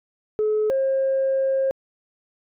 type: tone pair in turn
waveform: sine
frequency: 428.2 / 535.7 Hz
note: A4 / C5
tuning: -47 / +41 cents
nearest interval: major third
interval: 388 cents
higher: second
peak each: -17 dBFS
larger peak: neither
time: 0.39-0.7 / 0.7-1.71 s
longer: second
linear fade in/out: 0 ms
effects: tanh soft clip ceiling -15 dBFS